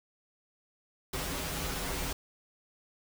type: noise with comb filter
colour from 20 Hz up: pink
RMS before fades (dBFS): -35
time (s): 1.13-2.13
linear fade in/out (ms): 5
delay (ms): 9.1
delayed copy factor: -1
effects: none